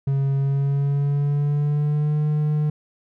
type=tone with pitch glide; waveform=triangle; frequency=137.4 to 150.7 Hz; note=C#3 to D3; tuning=-15 to +45 cents; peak=-16 dBFS; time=0.07-2.7 s; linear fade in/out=5 ms; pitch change=+160 cents; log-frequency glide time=0.37-2.2 s; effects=none